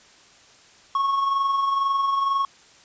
triangle tone with amplitude modulation, 1100 Hz, C#6, 14 cents flat, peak -16 dBFS, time 0.95-2.45 s, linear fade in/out 2 ms, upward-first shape sine, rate 22.1 Hz, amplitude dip 40%, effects white hiss -52 dBFS RMS until 2.84 s + resampled to 16000 Hz

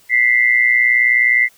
sine tone pair together, 1975.5 / 2095 Hz, B6 / C7, 0 / +2 cents, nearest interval minor second, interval 102 cents, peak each -13 dBFS, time 0.09-1.49 s, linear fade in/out 50 ms, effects white hiss -51 dBFS RMS until 1.57 s

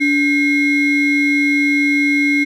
triangle ring-modulated tone, 932.3 Hz, A#5, in tune, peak -7 dBFS, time 0-2.45 s, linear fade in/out 20 ms, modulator 1220 Hz, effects none

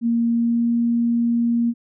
sine tone with pitch glide, 233.1 to 235 Hz, A#3 to A#3, 0 to +14 cents, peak -16 dBFS, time 0.01-1.74 s, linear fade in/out 50 ms, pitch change +14 cents, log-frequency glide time 0.29-0.71 s, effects none

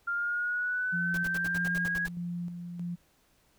sine linear sweep, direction up, 1392 to 1661.2 Hz, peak -28 dBFS, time 0.07-2.07 s, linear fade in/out 10 ms
sine tone with tremolo, 174 Hz, F3, 6 cents flat, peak -32 dBFS, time 0.92-2.96 s, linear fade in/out 20 ms, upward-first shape square, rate 1.6 Hz, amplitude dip 45%
pink noise bursts, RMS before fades -41 dBFS, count 10, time 1.14-2.084 s, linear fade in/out 2 ms, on 35 ms, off 66 ms
effects pink hiss -67 dBFS RMS until 3.58 s

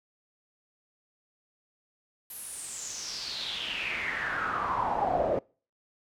brown noise with band-pass filter sweep, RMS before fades -32 dBFS, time 2.3-5.39 s, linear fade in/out 2 ms, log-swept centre 12000 to 540 Hz, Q 6.4, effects noise-tail reverb RT60 0.4 s tail -26 dB re dry

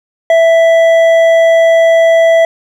sine tone with hard clipping, 660 Hz, E5, 2 cents sharp, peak -6 dBFS, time 0.3-2.45 s, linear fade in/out 2 ms, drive 7 dB, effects none

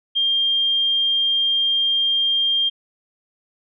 sine tone, 3200 Hz, G7, 35 cents sharp, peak -16 dBFS, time 0.15-2.7 s, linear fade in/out 20 ms, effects none

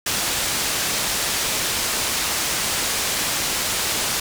white low-pass noise, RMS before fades -23 dBFS, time 0.06-4.2 s, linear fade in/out 5 ms, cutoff 8800 Hz, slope 12 dB/octave, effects none

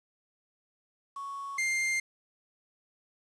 sine / 45% pulse tone pair in turn, 1110 / 2104 Hz, C#6 / C7, +2 / +9 cents, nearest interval major seventh, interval 1107 cents, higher second, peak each -36 / -27 dBFS, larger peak second, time 1.16-1.58 / 1.58-2 s, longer neither, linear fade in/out 5 ms, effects resampled to 22050 Hz + 9-bit

